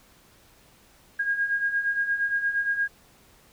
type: beating tone pair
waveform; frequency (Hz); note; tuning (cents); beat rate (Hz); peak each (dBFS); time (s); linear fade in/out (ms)
sine; 1623 / 1631.6; G#6 / G#6; -40 / -31; 8.6; -30 / -24; 1.19-2.88; 10
effects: pink hiss -57 dBFS RMS until 3.52 s